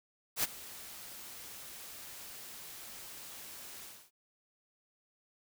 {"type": "noise with ADSR envelope", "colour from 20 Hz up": "white", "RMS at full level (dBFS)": -29, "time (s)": [0.36, 4.11], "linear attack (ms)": 75, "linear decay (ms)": 23, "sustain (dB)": -19, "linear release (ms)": 280, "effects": []}